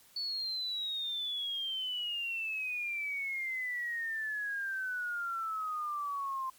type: exponential sweep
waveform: sine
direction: down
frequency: 4473 to 1042 Hz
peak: -33 dBFS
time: 0.16-6.5 s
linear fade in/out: 5 ms
effects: white hiss -61 dBFS RMS until 6.58 s + MP3 96 kbps